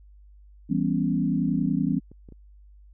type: chord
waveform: sine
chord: C# half-diminished seventh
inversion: first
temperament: equal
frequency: 164.81 / 196 / 246.9 / 277.2 Hz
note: E3 / G3 / B3 / C#4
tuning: 0 / 0 / 0 / 0 cents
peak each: -27 dBFS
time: 0.69-2 s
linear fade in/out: 20 ms
type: clicks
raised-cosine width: 3 ms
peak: -33 dBFS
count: 11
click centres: 1.486 / 1.543 / 1.588 / 1.623 / 1.661 / 1.696 / 1.873 / 1.922 / 2.116 / 2.288 / 2.323 s
effects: added 50 Hz sine -48 dBFS peak until 2.93 s